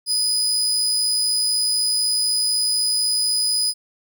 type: tone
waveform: 30% pulse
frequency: 4978 Hz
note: D#8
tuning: in tune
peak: -15 dBFS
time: 0.06-3.74 s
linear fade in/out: 50 ms
effects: none